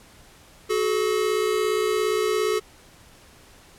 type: tone pair together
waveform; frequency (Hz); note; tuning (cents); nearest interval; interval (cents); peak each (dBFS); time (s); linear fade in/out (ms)
square; 372.7 / 430; F#4 / A4; +13 / -40; major second; 247; -26 / -23; 0.69-2.6; 20
effects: pink hiss -51 dBFS RMS until 3.78 s + low-pass 12000 Hz 12 dB/octave